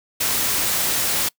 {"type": "noise", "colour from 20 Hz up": "white", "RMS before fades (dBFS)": -21, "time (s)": [0.2, 1.29], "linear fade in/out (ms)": 10, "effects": ["noise-tail reverb RT60 0.1 s tail -24 dB re dry"]}